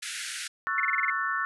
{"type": "band-pass noise", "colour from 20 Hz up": "pink", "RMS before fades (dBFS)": -36, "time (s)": [0.02, 0.48], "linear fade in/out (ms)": 10, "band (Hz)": [1400, 11000], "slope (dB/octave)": 96}
{"type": "chord", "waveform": "sine", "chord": "F# minor seventh", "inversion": "second", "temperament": "just", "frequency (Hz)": [1110, 1332, 1480, 1776], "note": ["C#6", "E6", "F#6", "A6"], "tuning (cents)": [2, 18, 0, 16], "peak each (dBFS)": [-32, -32, -32, -31], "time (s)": [0.67, 1.45], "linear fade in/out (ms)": 0}
{"type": "tone bursts", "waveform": "sine", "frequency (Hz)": 2093, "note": "C7", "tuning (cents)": 0, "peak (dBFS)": -23, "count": 7, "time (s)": [0.78, 1.1], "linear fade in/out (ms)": 2, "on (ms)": 20, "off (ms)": 30}
{"effects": []}